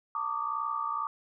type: tone cluster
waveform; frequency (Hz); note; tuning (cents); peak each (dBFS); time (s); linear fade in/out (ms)
sine; 901 / 1156 / 1218; A5 / D6 / D#6; +41 / -28 / -37; -38 / -32 / -34; 0.15-1.07; 2
effects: none